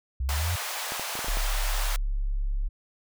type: exponential sweep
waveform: sine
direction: up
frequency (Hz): 61.74 to 92.6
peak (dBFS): -25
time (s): 0.2-0.56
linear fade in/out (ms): 5
type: high-pass noise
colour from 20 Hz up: pink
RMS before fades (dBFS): -33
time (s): 0.29-1.96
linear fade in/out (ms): 0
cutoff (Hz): 660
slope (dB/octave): 24
type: clicks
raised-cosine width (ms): 1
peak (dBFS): -22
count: 7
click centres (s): 0.921 / 0.996 / 1.154 / 1.191 / 1.245 / 1.283 / 1.371
type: tone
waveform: sine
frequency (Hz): 34.67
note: C#1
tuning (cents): +1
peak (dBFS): -24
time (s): 1.27-2.69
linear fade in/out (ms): 20
effects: none